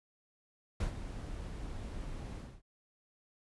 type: noise with ADSR envelope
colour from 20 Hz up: brown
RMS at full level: -31 dBFS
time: 0.8-2.62 s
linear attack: 6 ms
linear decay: 110 ms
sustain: -11 dB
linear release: 260 ms
effects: resampled to 24000 Hz